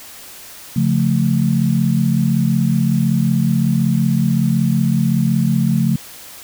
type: chord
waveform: sine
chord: Db augmented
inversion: none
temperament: equal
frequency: 138.59 / 174.61 / 220 Hz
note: Db3 / F3 / A3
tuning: 0 / 0 / 0 cents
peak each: -17 dBFS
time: 0.76-5.96 s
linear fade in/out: 5 ms
effects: white hiss -37 dBFS RMS until 6.43 s